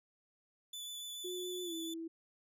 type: tone with vibrato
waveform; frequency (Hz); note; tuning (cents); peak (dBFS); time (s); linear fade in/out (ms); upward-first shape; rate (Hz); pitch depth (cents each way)
sawtooth; 3479; A7; -20; -40; 0.73-1.94; 5; sine; 7; 11
type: tone with pitch glide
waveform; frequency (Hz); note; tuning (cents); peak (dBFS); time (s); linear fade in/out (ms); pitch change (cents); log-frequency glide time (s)
sine; 362.4 to 328.5; F#4 to E4; -36 to -6; -40; 1.24-2.08; 10; -170; 1.63-1.74
effects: none